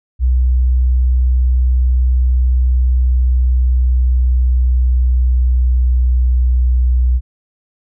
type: tone with pitch glide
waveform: sine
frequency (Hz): 62.7 to 61.98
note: B1 to B1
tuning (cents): +27 to +7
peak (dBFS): -9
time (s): 0.19-7.21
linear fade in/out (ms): 50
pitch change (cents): -20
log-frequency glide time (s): 2.76-6.32
effects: none